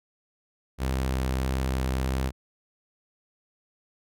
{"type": "tone with vibrato", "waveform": "sawtooth", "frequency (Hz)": 65.2, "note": "C2", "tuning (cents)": -5, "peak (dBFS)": -21, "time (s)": [0.78, 2.32], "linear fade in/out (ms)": 50, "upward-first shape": "triangle", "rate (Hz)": 1.6, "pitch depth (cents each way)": 12, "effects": []}